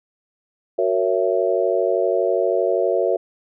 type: chord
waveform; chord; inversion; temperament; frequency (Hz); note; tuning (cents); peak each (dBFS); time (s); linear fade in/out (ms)
sine; F# dominant seventh; none; just; 370 / 462.5 / 555 / 666; F#4 / A#4 / C#5 / E5; 0 / -14 / +2 / +18; -22; 0.78-3.17; 10
effects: none